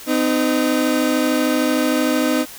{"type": "tone pair together", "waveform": "30% pulse", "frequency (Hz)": [255.2, 308.4], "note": ["C4", "D#4"], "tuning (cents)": [-43, -15], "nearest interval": "minor third", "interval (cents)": 328, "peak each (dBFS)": -16, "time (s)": [0.06, 2.46], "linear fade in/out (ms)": 50, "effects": ["white hiss -37 dBFS RMS until 2.58 s"]}